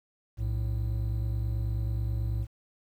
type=tone pair together; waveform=triangle; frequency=60.74 / 110 Hz; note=B1 / A2; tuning=-28 / 0 cents; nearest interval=minor seventh; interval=1028 cents; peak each=-28 dBFS; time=0.37-2.47 s; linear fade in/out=50 ms; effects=10-bit